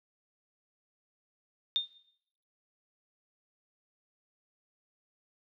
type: tone with exponential decay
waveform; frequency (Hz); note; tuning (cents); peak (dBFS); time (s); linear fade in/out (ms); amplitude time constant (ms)
sine; 3637; A#7; -43; -22; 1.76-1.93; 0; 36
effects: noise-tail reverb RT60 0.7 s tail -17 dB re dry